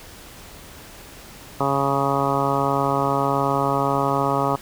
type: harmonic tone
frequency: 138.59 Hz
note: C#3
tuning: in tune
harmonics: 1 / 2 / 3 / 4 / 5 / 6 / 7 / 8 / 9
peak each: -27 / -27 / -27 / -27 / -27 / -27 / -27 / -27 / -27 dBFS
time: 1.6-4.56 s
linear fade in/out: 5 ms
effects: pink hiss -42 dBFS RMS until 4.61 s